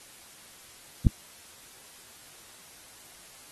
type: click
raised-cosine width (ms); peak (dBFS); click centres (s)
5; -7; 1.068
effects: white hiss -51 dBFS RMS until 3.51 s + AAC 32 kbps